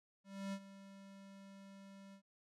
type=tone with ADSR envelope; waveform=square; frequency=196 Hz; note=G3; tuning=in tune; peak=-40 dBFS; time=0.24-2.22 s; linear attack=290 ms; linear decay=60 ms; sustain=-15 dB; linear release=83 ms; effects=low-pass 9000 Hz 12 dB/octave